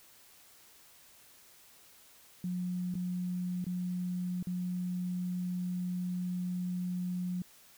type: tone with dropouts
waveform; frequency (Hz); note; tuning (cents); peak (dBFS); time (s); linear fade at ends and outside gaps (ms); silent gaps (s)
sine; 180; F#3; -47; -32; 2.44-7.42; 2; 2.942-2.952 / 3.643-3.666 / 4.427-4.47
effects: white hiss -59 dBFS RMS until 7.77 s